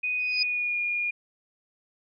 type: tone with pitch glide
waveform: sine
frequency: 2489 to 2428 Hz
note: D#7 to D#7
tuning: 0 to -43 cents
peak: -25 dBFS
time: 0.03-1.11 s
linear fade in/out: 10 ms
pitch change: -43 cents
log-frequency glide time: 0.31-0.78 s
type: tone with exponential growth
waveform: sine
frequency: 4978 Hz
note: D#8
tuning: in tune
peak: -20 dBFS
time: 0.19-0.43 s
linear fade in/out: 5 ms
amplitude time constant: 51 ms
effects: none